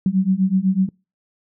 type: beating tone pair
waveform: sine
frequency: 185.1 / 193.1 Hz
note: F#3 / G3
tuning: +1 / -26 cents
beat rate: 8 Hz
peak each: -18 dBFS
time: 0.06-0.89 s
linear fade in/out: 2 ms
effects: noise-tail reverb RT60 0.3 s tail -26 dB re dry